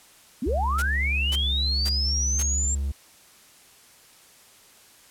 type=linear sweep; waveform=sine; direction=up; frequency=204.2 to 7459 Hz; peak=-24 dBFS; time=0.42-2.75 s; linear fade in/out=5 ms
type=tone; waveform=triangle; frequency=69.3 Hz; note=C#2; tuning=in tune; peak=-22 dBFS; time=0.46-2.92 s; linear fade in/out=10 ms
type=noise bursts; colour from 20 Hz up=white; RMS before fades=-31 dBFS; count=4; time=0.78-2.43 s; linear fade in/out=10 ms; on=45 ms; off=490 ms
effects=white hiss -53 dBFS RMS until 5.1 s + low-pass 12000 Hz 12 dB/octave